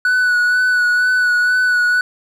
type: tone with vibrato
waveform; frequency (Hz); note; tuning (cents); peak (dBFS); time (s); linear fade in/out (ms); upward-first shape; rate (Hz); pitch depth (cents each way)
triangle; 1480; F#6; 0; -10; 0.05-2.01; 2; sine; 2.1; 23
effects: none